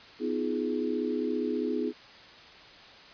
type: chord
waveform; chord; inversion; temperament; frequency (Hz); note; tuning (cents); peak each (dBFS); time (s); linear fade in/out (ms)
sine; F half-diminished seventh; second; just; 251.4 / 314.3 / 349.2 / 419.1; Cb4 / Eb4 / F4 / Ab4; +31 / +18 / 0 / +16; -32 / -33 / -35 / -32; 0.19-1.93; 50
effects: white hiss -50 dBFS RMS until 3.13 s + resampled to 11025 Hz